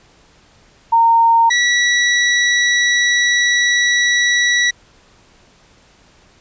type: tone pair in turn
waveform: sine / sawtooth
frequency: 920 / 1943.2 Hz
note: A#5 / B6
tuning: -23 / -29 cents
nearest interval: octave + minor second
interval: 1294 cents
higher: second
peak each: -8 dBFS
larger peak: neither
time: 0.92-1.5 / 1.5-4.71 s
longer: second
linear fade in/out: 10 ms
effects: pink hiss -50 dBFS RMS until 6.4 s + resampled to 16000 Hz